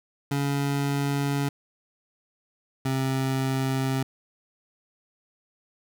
25% pulse tone pair in turn, 140.9 / 132.99 Hz, C#3 / C3, +29 / +29 cents, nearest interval minor second, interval 100 cents, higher first, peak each -20 dBFS, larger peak neither, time 0.31-1.49 / 2.85-4.03 s, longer neither, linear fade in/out 5 ms, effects none

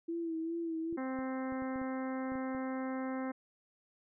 sine tone with vibrato, 329.9 Hz, E4, 1 cent sharp, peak -34 dBFS, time 0.08-0.97 s, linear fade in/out 10 ms, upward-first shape sine, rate 2.5 Hz, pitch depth 42 cents each way
clicks, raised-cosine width 3 ms, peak -38 dBFS, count 9, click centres 0.927 / 1.189 / 1.523 / 1.622 / 1.759 / 1.816 / 2.32 / 2.355 / 2.549 s
harmonic tone, 261.6 Hz, C4, in tune, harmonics 1 / 2 / 3 / 4 / 5 / 6 / 7 / 8, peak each -36 / -42 / -46 / -48 / -50 / -52 / -53 / -54 dBFS, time 0.97-3.32 s, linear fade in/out 10 ms
effects none

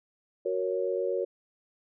sine chord, F# major, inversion none, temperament equal, 370 / 466.2 / 554.4 Hz, F#4 / A#4 / C#5, 0 / 0 / 0 cents, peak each -31 dBFS, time 0.45-1.25 s, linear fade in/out 10 ms, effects none

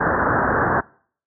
white low-pass noise, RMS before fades -19 dBFS, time 0-0.81 s, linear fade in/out 10 ms, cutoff 1700 Hz, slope 96 dB/octave, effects noise-tail reverb RT60 0.5 s tail -23 dB re dry + high-pass 60 Hz 12 dB/octave

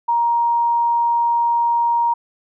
sine tone, 940 Hz, A#5, 14 cents sharp, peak -14 dBFS, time 0.08-2.14 s, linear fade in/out 10 ms, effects none

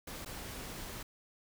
pink noise with dropouts, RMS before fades -44 dBFS, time 0.07-1.03 s, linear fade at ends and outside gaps 5 ms, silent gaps 0.249-0.259 s, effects none

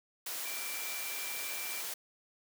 sine tone in noise, 2349 Hz, D7, in tune, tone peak -43 dBFS, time 0.45-1.81 s, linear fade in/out 5 ms, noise white, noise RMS -39 dBFS, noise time 0.26-1.94 s, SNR -7 dB, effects high-pass 400 Hz 12 dB/octave

